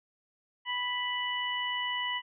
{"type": "harmonic tone", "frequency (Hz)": 987, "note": "B5", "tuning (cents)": -1, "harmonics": [1, 2, 3], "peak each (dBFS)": [-35, -34, -34], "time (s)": [0.65, 2.22], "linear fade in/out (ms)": 50, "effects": []}